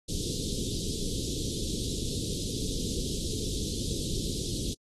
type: band-stop noise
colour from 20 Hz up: pink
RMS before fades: -32 dBFS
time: 0.08-4.74 s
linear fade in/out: 10 ms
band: 460 to 3400 Hz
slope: 48 dB/octave
effects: low-pass 9000 Hz 12 dB/octave + AAC 32 kbps